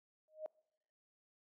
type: tone with exponential growth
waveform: sine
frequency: 622.3 Hz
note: D#5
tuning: in tune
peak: -36 dBFS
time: 0.28-0.46 s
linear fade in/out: 0 ms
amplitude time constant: 39 ms
effects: noise-tail reverb RT60 0.9 s tail -26 dB re dry + high-pass 400 Hz 12 dB/octave